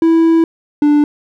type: tone pair in turn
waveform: triangle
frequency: 328.4 / 294.5 Hz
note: E4 / D4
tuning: -6 / +5 cents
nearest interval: major second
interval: 189 cents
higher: first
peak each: -5 dBFS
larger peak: neither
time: 0.02-0.44 / 0.82-1.04 s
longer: first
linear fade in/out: 2 ms
effects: none